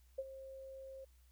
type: tone with ADSR envelope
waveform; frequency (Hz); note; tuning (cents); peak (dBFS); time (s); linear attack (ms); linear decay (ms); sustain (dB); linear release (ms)
sine; 534; C5; +35; -35; 0.18-1.05; 9; 41; -13; 11
effects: added 62 Hz sine -63 dBFS peak until 1.31 s + white hiss -75 dBFS RMS until 1.31 s